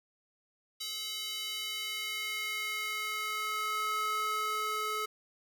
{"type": "tone with high-pass filter sweep", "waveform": "square", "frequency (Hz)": 428.7, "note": "A4", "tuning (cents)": -45, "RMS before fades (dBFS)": -35, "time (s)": [0.8, 5.06], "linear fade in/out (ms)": 10, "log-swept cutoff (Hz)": [3800, 880], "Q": 2.3, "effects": []}